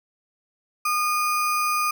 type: tone with sample-and-hold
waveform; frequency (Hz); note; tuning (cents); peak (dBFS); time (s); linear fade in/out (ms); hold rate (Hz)
sine; 1220; D#6; -34; -20; 0.85-1.91; 5; 3675
effects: none